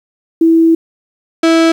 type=tone pair in turn; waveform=sine / 35% pulse; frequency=328 / 328 Hz; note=E4 / E4; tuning=-9 / -9 cents; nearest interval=unison; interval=0 cents; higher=neither; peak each=-5 dBFS; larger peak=neither; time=0.41-0.75 / 1.43-1.72 s; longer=first; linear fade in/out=5 ms; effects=low-pass 6000 Hz 12 dB/octave + 7-bit